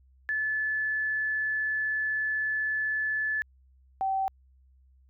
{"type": "tone pair in turn", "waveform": "sine", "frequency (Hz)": [1732, 771.5], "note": ["A6", "G5"], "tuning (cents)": [-28, -28], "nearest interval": "octave + major second", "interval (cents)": 1400, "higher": "first", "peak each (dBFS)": [-26, -25], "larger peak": "second", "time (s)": [[0.29, 3.42], [4.01, 4.28]], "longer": "first", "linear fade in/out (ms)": 0, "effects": ["added 65 Hz sine -57 dBFS peak until 5.09 s"]}